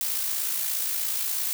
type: noise with amplitude modulation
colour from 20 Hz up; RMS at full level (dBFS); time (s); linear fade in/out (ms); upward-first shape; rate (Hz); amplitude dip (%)
blue; -26; 0.01-1.53; 0; sine; 56.9; 40
effects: none